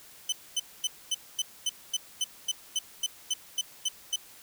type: tone bursts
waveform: 25% pulse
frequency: 3035 Hz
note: F#7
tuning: 43 cents sharp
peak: -22 dBFS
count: 15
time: 0.29-4.16 s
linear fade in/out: 5 ms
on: 34 ms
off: 240 ms
effects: white hiss -52 dBFS RMS until 4.42 s